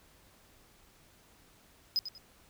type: tone with echo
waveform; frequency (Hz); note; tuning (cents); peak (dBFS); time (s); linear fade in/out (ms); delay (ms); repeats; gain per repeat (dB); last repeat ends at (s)
triangle; 5040; D#8; +21; -25; 1.96-1.99; 0; 95; 2; -11; 2.18
effects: pink hiss -62 dBFS RMS until 2.49 s